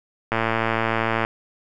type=click train; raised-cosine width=0.5 ms; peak=-6 dBFS; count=106; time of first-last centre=0.32-1.249 s; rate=113 Hz; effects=none